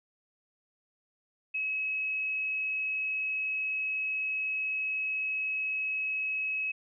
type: tone with frequency modulation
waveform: sine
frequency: 2566 Hz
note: E7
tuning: 47 cents flat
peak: -29 dBFS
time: 1.54-6.72 s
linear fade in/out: 10 ms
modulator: 31.8 Hz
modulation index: 0.24
effects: none